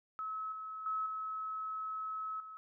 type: tone with level steps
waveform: sine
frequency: 1290 Hz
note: E6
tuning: 38 cents flat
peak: -37 / -41 / -33 / -37 / -46 dBFS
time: 0.19-2.57 s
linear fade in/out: 0 ms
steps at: 0.52 / 0.86 / 1.06 / 2.4 s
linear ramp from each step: 2 ms
effects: none